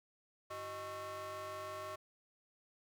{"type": "ring-modulated tone", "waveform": "35% pulse", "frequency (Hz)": 239.1, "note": "A#3", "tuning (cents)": 44, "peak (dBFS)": -38, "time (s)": [0.5, 1.96], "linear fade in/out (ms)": 10, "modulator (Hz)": 860, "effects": []}